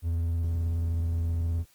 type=tone with vibrato; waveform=triangle; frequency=83.7 Hz; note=E2; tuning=27 cents sharp; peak=-23 dBFS; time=0.02-1.65 s; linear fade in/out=50 ms; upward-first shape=square; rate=19 Hz; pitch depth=25 cents each way; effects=white hiss -62 dBFS RMS until 1.74 s + Opus 24 kbps